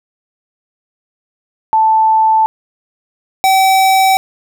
sine / square tone pair in turn, 880 / 766.4 Hz, A5 / G5, 0 / -39 cents, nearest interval major second, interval 239 cents, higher first, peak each -7 / -8 dBFS, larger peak first, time 1.73-2.46 / 3.44-4.17 s, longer neither, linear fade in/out 0 ms, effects none

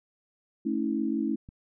sine chord, A major, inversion none, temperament equal with one note detuned, 220 / 277.2 / 323.6 Hz, A3 / C#4 / E4, 0 / 0 / -32 cents, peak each -30 dBFS, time 0.65-1.36 s, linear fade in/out 10 ms
click, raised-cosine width 5 ms, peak -32 dBFS, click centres 1.489 s
effects none

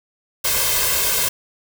white noise with comb filter, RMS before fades -19 dBFS, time 0.44-1.29 s, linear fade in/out 10 ms, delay 1.9 ms, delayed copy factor +0.85, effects none

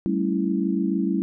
sine chord, A dominant seventh, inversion third, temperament equal with one note detuned, 193.41 / 220 / 277.2 / 329.6 Hz, G3 / A3 / C#4 / E4, -23 / 0 / 0 / 0 cents, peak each -24 / -28 / -27 / -26 dBFS, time 0.06-1.22 s, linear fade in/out 0 ms, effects none

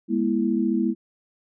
sine chord, E major, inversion first, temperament equal with one note detuned, 207.7 / 242 / 329.6 Hz, G#3 / B3 / E4, 0 / -35 / 0 cents, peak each -24 dBFS, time 0.08-0.95 s, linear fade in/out 50 ms, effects none

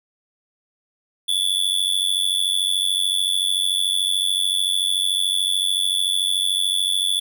square tone with amplitude modulation, 3443 Hz, A7, 38 cents flat, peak -15 dBFS, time 1.28-7.2 s, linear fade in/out 10 ms, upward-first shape sine, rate 93.6 Hz, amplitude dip 90%, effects none

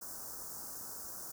white band-stop noise, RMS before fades -45 dBFS, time 0.01-1.32 s, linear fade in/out 10 ms, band 1500 to 5200 Hz, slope 48 dB/octave, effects none

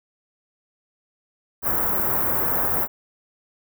white band-stop noise, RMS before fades -22 dBFS, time 1.62-2.88 s, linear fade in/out 50 ms, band 1400 to 15000 Hz, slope 24 dB/octave, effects none

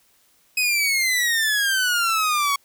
sawtooth exponential sweep, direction down, 2541 to 1108.7 Hz, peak -15 dBFS, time 0.57-2.56 s, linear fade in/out 5 ms, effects white hiss -60 dBFS RMS until 2.64 s

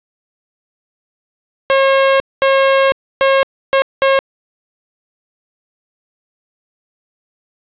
sawtooth tone bursts at uneven times, 541 Hz, C#5, 42 cents flat, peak -5 dBFS, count 5, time 1.7-2.2 / 2.42-2.92 / 3.21-3.43 / 3.73-3.82 / 4.02-4.19 s, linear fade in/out 0 ms, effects resampled to 8000 Hz + 7-bit

